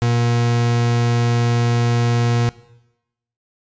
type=tone; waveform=40% pulse; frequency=118.8 Hz; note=A#2; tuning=33 cents sharp; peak=-14 dBFS; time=0.02-2.49 s; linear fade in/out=0 ms; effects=noise-tail reverb RT60 0.9 s tail -19 dB re dry + resampled to 16000 Hz